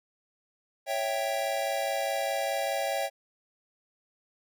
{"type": "chord", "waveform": "square", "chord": "C# diminished", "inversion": "none", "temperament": "equal", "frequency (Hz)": [554.4, 659.3, 784], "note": ["C#5", "E5", "G5"], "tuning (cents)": [0, 0, 0], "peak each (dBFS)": -33, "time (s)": [0.86, 3.1], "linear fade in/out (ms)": 50, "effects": []}